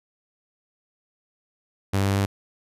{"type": "tone with pitch steps", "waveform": "sawtooth", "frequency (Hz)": [98, 98.68, 99.37], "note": ["G2", "G2", "G2"], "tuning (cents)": [0, 12, 24], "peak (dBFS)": -16, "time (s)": [1.93, 2.26], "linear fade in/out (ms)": 10, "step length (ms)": 110, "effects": ["resampled to 32000 Hz"]}